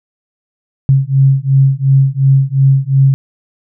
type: beating tone pair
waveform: sine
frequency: 134.3 / 137.1 Hz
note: C3 / C#3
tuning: +46 / -19 cents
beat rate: 2.8 Hz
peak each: -10 dBFS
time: 0.89-3.14 s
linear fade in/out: 0 ms
effects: none